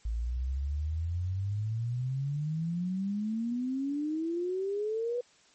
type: exponential sweep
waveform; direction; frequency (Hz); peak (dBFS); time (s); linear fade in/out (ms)
sine; up; 54.2 to 493.9; -29; 0.05-5.21; 5
effects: white hiss -62 dBFS RMS until 5.54 s + MP3 32 kbps